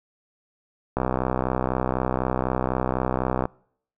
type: click train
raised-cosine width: 1 ms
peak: -9 dBFS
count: 160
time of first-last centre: 0.97-3.454 s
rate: 64 Hz
effects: noise-tail reverb RT60 0.6 s tail -24 dB re dry